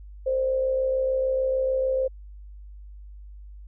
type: tone with amplitude modulation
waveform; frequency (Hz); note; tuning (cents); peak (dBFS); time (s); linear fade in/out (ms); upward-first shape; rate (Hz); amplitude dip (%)
sine; 523.3; C5; 0; -19; 0.26-2.08; 10; sine; 66.7; 45
effects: added 50 Hz sine -40 dBFS peak until 3.67 s